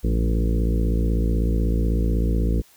harmonic tone with a mistuned harmonic, 56.1 Hz, A1, 34 cents sharp, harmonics 1 / 2 / 3 / 4 / 5 / 6 / 7 / 8 / 9, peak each -19 / -28 / -28 / -31 / -32 / -33 / -38 / -34 / -39 dBFS, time 0.03-2.62 s, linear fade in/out 20 ms, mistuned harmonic 3, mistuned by +65 cents, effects white hiss -54 dBFS RMS until 2.76 s

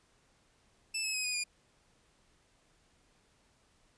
15% pulse tone with pitch steps, 2637 / 2583 / 2530 / 2478 / 2427 Hz, E7 / E7 / D#7 / D#7 / D#7, 0 / -36 / +28 / -8 / -44 cents, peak -25 dBFS, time 0.94-1.44 s, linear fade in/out 10 ms, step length 100 ms, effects pink hiss -69 dBFS RMS until 3.97 s + resampled to 22050 Hz

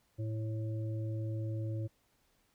harmonic tone, 110 Hz, A2, in tune, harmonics 1 / 3 / 5, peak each -34 / -44 / -48 dBFS, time 0.18-1.88 s, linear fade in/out 20 ms, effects pink hiss -73 dBFS RMS until 2.54 s

